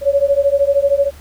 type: beating tone pair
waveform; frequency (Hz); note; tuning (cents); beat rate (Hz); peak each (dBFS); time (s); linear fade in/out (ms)
sine; 554.4 / 567.4; C#5 / C#5; 0 / +40; 13; -14; 0.01-1.11; 50
effects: added 72 Hz sine -38 dBFS peak until 1.2 s + pink hiss -44 dBFS RMS until 1.2 s